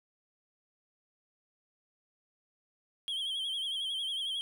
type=tone with vibrato; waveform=triangle; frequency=3210 Hz; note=G7; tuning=40 cents sharp; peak=-31 dBFS; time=3.08-4.41 s; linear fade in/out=0 ms; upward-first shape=sine; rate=11 Hz; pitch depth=74 cents each way; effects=none